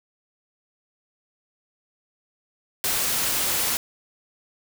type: noise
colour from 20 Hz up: white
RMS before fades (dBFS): -24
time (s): 2.84-3.77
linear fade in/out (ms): 0
effects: none